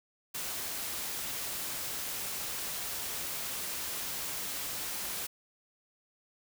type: noise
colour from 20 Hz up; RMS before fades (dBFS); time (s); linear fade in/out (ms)
white; -37; 0.34-5.27; 10
effects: none